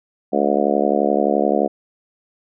harmonic tone, 71.6 Hz, D2, 43 cents flat, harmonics 3 / 4 / 5 / 6 / 7 / 8 / 9 / 10, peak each -23 / -23 / -23 / -23 / -23 / -23 / -23 / -23 dBFS, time 0.32-1.68 s, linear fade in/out 20 ms, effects none

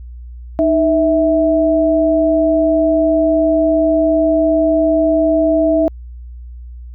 sine tone pair together, 309.6 / 653.2 Hz, D#4 / E5, -9 / -16 cents, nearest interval octave + minor second, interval 1293 cents, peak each -14 / -12 dBFS, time 0.59-5.88 s, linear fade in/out 0 ms, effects added 60 Hz sine -29 dBFS peak until 6.94 s

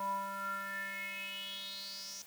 square tone with band-pass filter sweep, 196.6 Hz, G3, 5 cents sharp, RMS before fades -41 dBFS, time 0-2.22 s, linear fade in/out 2 ms, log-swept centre 900 to 6000 Hz, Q 7.4, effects white hiss -56 dBFS RMS until 2.26 s + high-pass 60 Hz 12 dB/octave

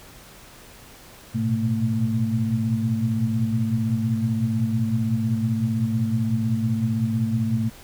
sine tone cluster, 108.5 / 118.5 / 124.3 / 223.6 Hz, A2 / A#2 / B2 / A3, -24 / +29 / +12 / +28 cents, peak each -26 / -28 / -27 / -23 dBFS, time 1.34-7.7 s, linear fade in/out 20 ms, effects pink hiss -46 dBFS RMS until 7.83 s

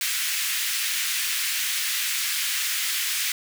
pink high-pass noise, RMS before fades -26 dBFS, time 0.01-3.32 s, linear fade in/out 2 ms, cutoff 1800 Hz, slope 24 dB/octave, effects none

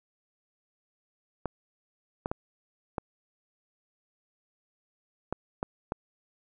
clicks, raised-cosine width 1 ms, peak -16 dBFS, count 7, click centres 1.457 / 2.259 / 2.315 / 2.982 / 5.326 / 5.629 / 5.921 s, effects none

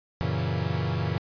45% pulse chord, F# dominant seventh, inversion none, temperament equal, 92.5 / 116.54 / 138.59 / 164.81 Hz, F#2 / A#2 / C#3 / E3, 0 / 0 / 0 / 0 cents, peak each -31 dBFS, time 0.21-1.18 s, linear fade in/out 0 ms, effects resampled to 11025 Hz

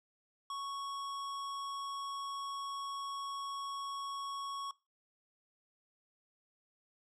square tone, 1108.7 Hz, C#6, in tune, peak -39 dBFS, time 0.5-4.71 s, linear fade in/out 2 ms, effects noise-tail reverb RT60 0.3 s tail -23 dB re dry + low-pass 8000 Hz 12 dB/octave

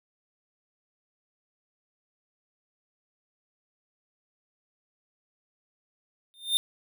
square tone with exponential growth, 3623 Hz, A7, 50 cents sharp, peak -18 dBFS, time 6.34-6.57 s, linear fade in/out 0 ms, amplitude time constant 48 ms, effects none

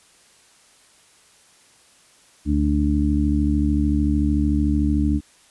harmonic tone, 73.42 Hz, D2, in tune, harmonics 1 / 2 / 3 / 4, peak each -20 / -28 / -23 / -21 dBFS, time 2.45-5.21 s, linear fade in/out 50 ms, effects white hiss -54 dBFS RMS until 5.5 s + resampled to 24000 Hz

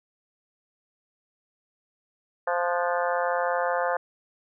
harmonic tone with a mistuned harmonic, 174.61 Hz, F3, in tune, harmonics 3 / 4 / 5 / 6 / 7 / 8 / 9 / 10, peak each -27 / -29 / -31 / -33 / -34 / -35 / -36 / -37 dBFS, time 2.47-3.97 s, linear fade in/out 5 ms, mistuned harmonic 8, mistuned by +65 cents, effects none

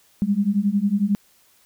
sine beating tone pair, 196.3 / 207.3 Hz, G3 / G#3, +3 / -3 cents, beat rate 11 Hz, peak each -21 / -20 dBFS, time 0.22-1.15 s, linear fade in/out 0 ms, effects white hiss -58 dBFS RMS until 1.65 s

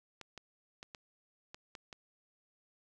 clicks, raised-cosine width 0.2 ms, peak -29 dBFS, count 7, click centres 0.213 / 0.377 / 0.829 / 0.948 / 1.545 / 1.752 / 1.928 s, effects none

